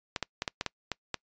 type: clicks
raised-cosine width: 0.2 ms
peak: -13 dBFS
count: 8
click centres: 0.162 / 0.227 / 0.421 / 0.478 / 0.611 / 0.663 / 0.917 / 1.143 s
effects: noise-tail reverb RT60 0.1 s tail -26 dB re dry + resampled to 16000 Hz